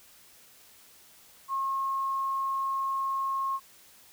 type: tone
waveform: sine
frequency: 1080 Hz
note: C#6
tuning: 45 cents flat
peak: -27 dBFS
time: 1.48-3.6 s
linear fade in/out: 50 ms
effects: white hiss -56 dBFS RMS until 4.12 s